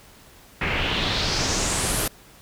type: noise with low-pass filter sweep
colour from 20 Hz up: pink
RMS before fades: -24 dBFS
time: 0.61-2.08 s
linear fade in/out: 5 ms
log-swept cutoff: 2200 to 12000 Hz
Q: 3.1
effects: pink hiss -50 dBFS RMS until 2.41 s